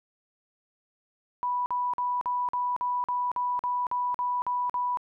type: tone bursts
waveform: sine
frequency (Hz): 985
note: B5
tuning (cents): -5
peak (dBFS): -25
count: 13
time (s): 1.43-4.972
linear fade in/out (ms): 0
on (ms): 230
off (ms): 46
effects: none